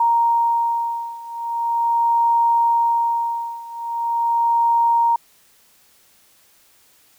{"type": "beating tone pair", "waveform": "sine", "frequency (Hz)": [932.3, 932.71], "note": ["A#5", "A#5"], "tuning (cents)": [0, 1], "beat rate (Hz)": 0.41, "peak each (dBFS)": [-18, -20], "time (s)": [0, 5.16], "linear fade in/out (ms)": 5, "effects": ["white hiss -55 dBFS RMS until 7.18 s"]}